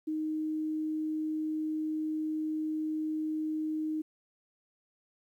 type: tone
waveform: sine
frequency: 311.1 Hz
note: D#4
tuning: in tune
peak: -30 dBFS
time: 0.07-4.02 s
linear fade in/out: 10 ms
effects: 11-bit